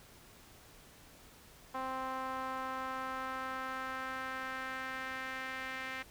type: tone with band-pass filter sweep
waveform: sawtooth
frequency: 261.6 Hz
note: C4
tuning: in tune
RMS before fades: -40 dBFS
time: 1.74-6.03 s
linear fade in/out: 10 ms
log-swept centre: 1000 to 2000 Hz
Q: 2.3
effects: pink hiss -58 dBFS RMS until 6.1 s